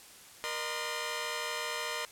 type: tone cluster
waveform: 10% pulse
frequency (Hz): 472.3 / 608 / 1031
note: A#4 / D#5 / C6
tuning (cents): +23 / -40 / -26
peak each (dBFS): -30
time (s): 0.44-2.05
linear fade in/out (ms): 0
effects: white hiss -53 dBFS RMS until 2.11 s + low-pass 12000 Hz 12 dB/octave